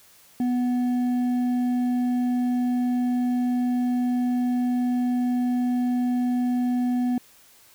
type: tone with hard clipping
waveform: triangle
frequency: 246.9 Hz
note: B3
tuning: in tune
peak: -22 dBFS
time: 0.4-7.18 s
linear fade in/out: 2 ms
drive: 8 dB
effects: white hiss -54 dBFS RMS until 7.74 s